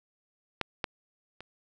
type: clicks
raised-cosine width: 0.3 ms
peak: -12 / -13 / -27 dBFS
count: 3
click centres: 0.613 / 0.842 / 1.406 s
effects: none